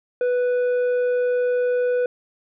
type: tone with tanh clipping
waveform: sine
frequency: 493.9 Hz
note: B4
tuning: in tune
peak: -19 dBFS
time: 0.21-2.06 s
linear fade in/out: 2 ms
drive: 6 dB
effects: none